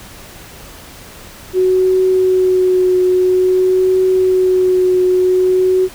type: tone with vibrato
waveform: sine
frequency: 370 Hz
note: F#4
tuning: in tune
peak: -9 dBFS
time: 1.53-5.89 s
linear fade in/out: 50 ms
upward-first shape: triangle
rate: 0.5 Hz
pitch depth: 19 cents each way
effects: pink hiss -36 dBFS RMS until 5.94 s